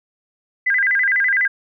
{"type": "tone with vibrato", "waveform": "sine", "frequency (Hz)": 1797, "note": "A6", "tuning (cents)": 36, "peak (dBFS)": -14, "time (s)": [0.66, 1.48], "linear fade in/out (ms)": 10, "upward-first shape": "square", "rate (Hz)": 12, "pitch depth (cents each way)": 190, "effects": []}